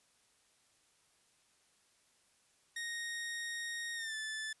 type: tone with pitch glide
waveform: sawtooth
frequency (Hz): 1864.7 to 1749.9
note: A#6 to A6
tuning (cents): 0 to -10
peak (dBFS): -35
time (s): 2.76-4.53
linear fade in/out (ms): 5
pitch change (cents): -110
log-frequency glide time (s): 3.95-4.15
effects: white hiss -71 dBFS RMS until 4.6 s + resampled to 24000 Hz